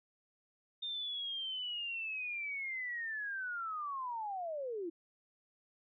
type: linear sweep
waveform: sine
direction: down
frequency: 3640 to 320 Hz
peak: -37 dBFS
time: 0.82-4.9 s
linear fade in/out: 10 ms
effects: none